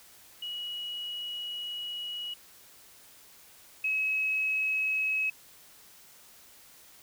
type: tone pair in turn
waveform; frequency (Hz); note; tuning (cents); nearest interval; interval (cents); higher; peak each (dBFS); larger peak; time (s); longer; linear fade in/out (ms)
sine; 2911 / 2564; F#7 / E7; -29 / -49; major second; 220; first; -34 / -26; second; 0.42-2.34 / 3.84-5.3; first; 5
effects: white hiss -55 dBFS RMS until 7.02 s